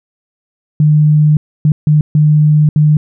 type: tone bursts at uneven times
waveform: sine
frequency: 151.3 Hz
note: D#3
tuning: 48 cents flat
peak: -5 dBFS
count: 5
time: 0.8-1.37 / 1.65-1.72 / 1.87-2.01 / 2.15-2.69 / 2.76-2.97 s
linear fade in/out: 2 ms
effects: none